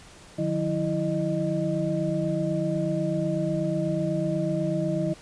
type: tone cluster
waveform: sine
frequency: 151.6 / 179.7 / 327.1 / 616 Hz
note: D#3 / F3 / E4 / D#5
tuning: -45 / +50 / -13 / -17 cents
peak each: -29 dBFS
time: 0.38-5.14 s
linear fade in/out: 10 ms
effects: pink hiss -49 dBFS RMS until 5.21 s + resampled to 22050 Hz